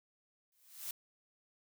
blue noise with exponential growth, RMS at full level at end -38 dBFS, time 0.52-0.91 s, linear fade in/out 2 ms, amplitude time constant 83 ms, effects none

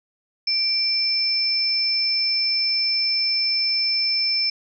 sine tone pair together, 2349 / 5279 Hz, D7 / E8, 0 / +2 cents, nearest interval octave + major second, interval 1402 cents, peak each -28 / -19 dBFS, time 0.47-4.5 s, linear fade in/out 5 ms, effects none

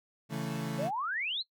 35% pulse chord, A major, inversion first, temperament equal, 138.59 / 164.81 / 220 Hz, C#3 / E3 / A3, 0 / 0 / 0 cents, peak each -36 dBFS, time 0.29-0.91 s, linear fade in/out 50 ms
sine exponential sweep, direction up, 521 to 4310 Hz, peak -31 dBFS, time 0.78-1.43 s, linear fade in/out 20 ms
effects noise-tail reverb RT60 0.1 s tail -21 dB re dry

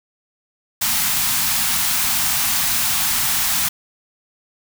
white band-stop noise, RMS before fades -19 dBFS, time 0.81-3.69 s, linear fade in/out 10 ms, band 270 to 710 Hz, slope 48 dB/octave, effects none

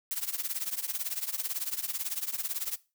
blue noise with tremolo, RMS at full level -30 dBFS, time 0.11-2.76 s, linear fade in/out 0 ms, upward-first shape triangle, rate 18 Hz, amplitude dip 95%, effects noise-tail reverb RT60 0.3 s tail -20 dB re dry

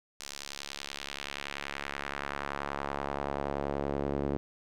sawtooth tone with band-pass filter sweep, 70.5 Hz, C#2, 30 cents sharp, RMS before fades -36 dBFS, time 0.2-4.37 s, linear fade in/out 0 ms, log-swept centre 6000 to 370 Hz, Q 1.2, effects none

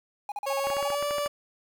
triangle tone bursts, 822 Hz, G#5, 18 cents flat, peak -28 dBFS, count 10, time 0.29-0.949 s, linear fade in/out 2 ms, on 29 ms, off 41 ms
30% pulse tone with pitch glide, 550 to 581 Hz, C#5 to D5, -14 to -19 cents, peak -24 dBFS, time 0.46-1.28 s, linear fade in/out 10 ms, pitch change +95 cents, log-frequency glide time 0.59-1.05 s
clicks, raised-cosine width 0.5 ms, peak -20 dBFS, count 9, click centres 0.671 / 0.702 / 0.768 / 0.827 / 0.903 / 1.026 / 1.109 / 1.183 / 1.261 s
effects 9-bit

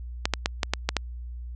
clicks, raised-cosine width 0.2 ms, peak -5 dBFS, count 7, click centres 0.255 / 0.337 / 0.459 / 0.632 / 0.736 / 0.89 / 0.967 s, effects added 60 Hz sine -34 dBFS peak until 1.55 s + resampled to 22050 Hz

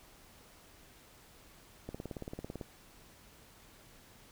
click train, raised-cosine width 2 ms, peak -27 dBFS, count 14, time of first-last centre 1.89-2.612 s, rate 18 Hz, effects pink hiss -59 dBFS RMS until 4.31 s

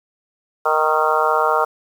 harmonic tone with a mistuned harmonic, 155.56 Hz, D#3, in tune, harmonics 3 / 4 / 5 / 6 / 7 / 8 / 9, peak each -22 / -22 / -22 / -22 / -22 / -22 / -22 dBFS, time 0.65-1.65 s, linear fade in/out 10 ms, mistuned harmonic 9, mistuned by -32 cents, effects 7-bit

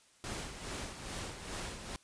pink noise with tremolo, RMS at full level -40 dBFS, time 0.24-1.96 s, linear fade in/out 0 ms, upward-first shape sine, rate 2.4 Hz, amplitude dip 55%, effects white hiss -65 dBFS RMS until 2.03 s + resampled to 22050 Hz

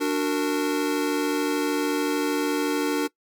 square chord, D augmented, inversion none, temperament just, 293.7 / 367.1 / 458.9 Hz, D4 / F#4 / A#4, 0 / -14 / -27 cents, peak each -25 / -30 / -28 dBFS, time 0-3.08 s, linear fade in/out 20 ms, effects noise-tail reverb RT60 0.1 s tail -21 dB re dry

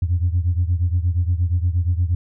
sine beating tone pair, 85.1 / 93.6 Hz, F2 / F#2, -44 / +20 cents, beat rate 8.5 Hz, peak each -17 / -20 dBFS, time 0.02-2.15 s, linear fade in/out 5 ms, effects tanh soft clip ceiling -11 dBFS

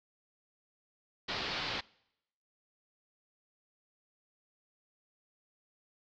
white low-pass noise, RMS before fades -37 dBFS, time 1.28-1.81 s, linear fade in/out 10 ms, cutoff 4700 Hz, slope 48 dB/octave, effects noise-tail reverb RT60 0.8 s tail -24 dB re dry

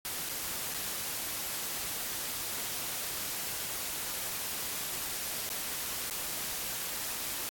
white noise with dropouts, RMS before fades -36 dBFS, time 0.05-7.49 s, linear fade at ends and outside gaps 0 ms, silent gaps 0.29-0.294 / 0.74-0.745 / 5.491-5.501 / 6.099-6.109 s, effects AAC 64 kbps

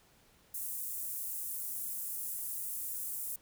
pink high-pass noise, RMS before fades -39 dBFS, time 0.54-3.36 s, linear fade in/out 5 ms, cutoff 9600 Hz, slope 24 dB/octave, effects pink hiss -65 dBFS RMS until 3.41 s

